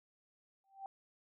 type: tone with exponential growth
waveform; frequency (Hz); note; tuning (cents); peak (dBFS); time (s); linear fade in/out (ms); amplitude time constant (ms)
sine; 780; G5; -9; -39; 0.64-0.86; 1; 46
effects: none